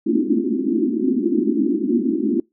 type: band-pass noise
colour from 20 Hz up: white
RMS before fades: -19 dBFS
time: 0.06-2.4 s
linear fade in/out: 5 ms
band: 210 to 360 Hz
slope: 96 dB/octave
effects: noise-tail reverb RT60 0.2 s tail -26 dB re dry